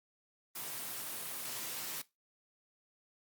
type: high-pass noise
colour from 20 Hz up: white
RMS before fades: -41 dBFS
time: 0.55-2.02 s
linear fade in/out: 10 ms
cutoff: 110 Hz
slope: 48 dB/octave
effects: noise-tail reverb RT60 0.2 s tail -18 dB re dry + Opus 24 kbps